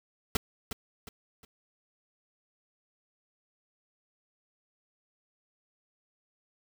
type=noise with echo; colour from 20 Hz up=pink; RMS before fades=-27 dBFS; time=0.35-0.37 s; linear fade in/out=2 ms; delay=360 ms; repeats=3; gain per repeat=-9 dB; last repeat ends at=1.45 s; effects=none